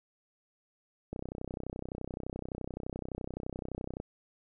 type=click train; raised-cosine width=2 ms; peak=-24 dBFS; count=92; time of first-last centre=1.13-4.001 s; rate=31.7 Hz; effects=none